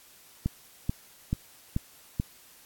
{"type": "click train", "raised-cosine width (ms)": 5, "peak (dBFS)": -14, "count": 5, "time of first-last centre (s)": [0.46, 2.199], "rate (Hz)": 2.3, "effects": ["white hiss -55 dBFS RMS until 2.65 s", "AAC 64 kbps"]}